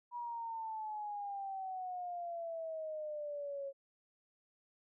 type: exponential sweep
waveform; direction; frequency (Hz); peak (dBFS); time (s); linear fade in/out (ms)
sine; down; 970 to 547; -39; 0.11-3.73; 50
effects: none